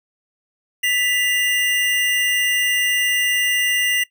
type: tone pair together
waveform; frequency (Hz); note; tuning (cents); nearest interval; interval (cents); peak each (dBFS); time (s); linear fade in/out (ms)
square; 1977.4 / 2802; B6 / F7; +2 / +5; tritone; 603; -20; 0.83-4.04; 10
effects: noise-tail reverb RT60 0.1 s tail -19 dB re dry